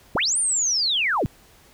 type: linear two-way sweep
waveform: sine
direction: up then down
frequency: 60.8 to 9330 to 60.8 Hz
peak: -19 dBFS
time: 0.15-1.26 s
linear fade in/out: 0 ms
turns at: 0.38 s
effects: pink hiss -53 dBFS RMS until 1.73 s